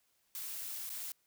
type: noise with dropouts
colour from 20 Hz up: blue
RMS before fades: -42 dBFS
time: 0.35-1.12 s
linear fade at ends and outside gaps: 1 ms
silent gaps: 0.893-0.9 s
effects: white hiss -75 dBFS RMS until 1.26 s